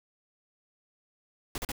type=noise bursts; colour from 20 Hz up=pink; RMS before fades=-34 dBFS; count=3; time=1.55-1.718 s; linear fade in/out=2 ms; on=30 ms; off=39 ms; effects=none